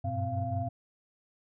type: tone cluster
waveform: sine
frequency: 93.9 / 99.6 / 120.2 / 258.8 / 690 Hz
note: F#2 / G2 / B2 / C4 / F5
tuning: +26 / +28 / -46 / -19 / -21 cents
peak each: -37 / -34 / -35 / -40 / -34 dBFS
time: 0.04-0.69 s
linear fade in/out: 10 ms
effects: tanh soft clip ceiling -19 dBFS